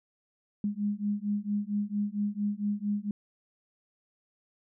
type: beating tone pair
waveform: sine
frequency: 203.7 / 208.1 Hz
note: G#3 / G#3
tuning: -33 / +4 cents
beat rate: 4.4 Hz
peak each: -31 dBFS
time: 0.64-3.11 s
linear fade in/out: 2 ms
effects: none